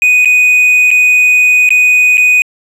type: tone with dropouts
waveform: triangle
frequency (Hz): 2488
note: D#7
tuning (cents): -1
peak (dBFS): -3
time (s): 0.02-2.42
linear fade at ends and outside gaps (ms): 1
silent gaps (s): 0.248-0.256 / 0.906-0.913 / 1.691-1.705 / 2.172-2.179
effects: resampled to 32000 Hz